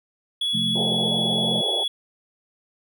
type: tone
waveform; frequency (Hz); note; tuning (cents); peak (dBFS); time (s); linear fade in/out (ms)
triangle; 3377; G#7; +28; -20; 0.41-1.88; 5
type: chord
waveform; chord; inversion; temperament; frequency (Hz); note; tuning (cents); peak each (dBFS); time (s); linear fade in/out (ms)
sine; F major; second; equal; 130.81 / 174.61 / 220; C3 / F3 / A3; 0 / 0 / 0; -32 / -30 / -27; 0.53-1.62; 20
type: band-pass noise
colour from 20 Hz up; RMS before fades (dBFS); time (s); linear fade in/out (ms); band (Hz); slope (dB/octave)
pink; -30; 0.75-1.84; 10; 350 to 860; 96
effects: none